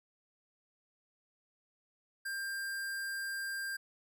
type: tone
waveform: square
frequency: 1592 Hz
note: G6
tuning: 26 cents sharp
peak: -37 dBFS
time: 2.25-3.77 s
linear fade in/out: 10 ms
effects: none